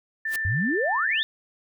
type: tone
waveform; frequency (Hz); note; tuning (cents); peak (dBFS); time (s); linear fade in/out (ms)
sine; 1776; A6; +16; -25; 0.25-1.23; 5
type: noise with exponential growth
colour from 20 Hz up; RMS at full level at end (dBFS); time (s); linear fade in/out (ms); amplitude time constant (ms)
white; -28; 0.26-0.36; 5; 21
type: exponential sweep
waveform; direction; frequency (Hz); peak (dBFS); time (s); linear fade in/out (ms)
sine; up; 83.9 to 3729; -23; 0.45-1.23; 0
effects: none